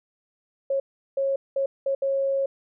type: tone bursts at uneven times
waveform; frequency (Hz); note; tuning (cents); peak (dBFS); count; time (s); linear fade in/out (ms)
sine; 546; C#5; -26; -21; 5; 0.7-0.8 / 1.17-1.36 / 1.56-1.66 / 1.86-1.95 / 2.02-2.46; 5
effects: none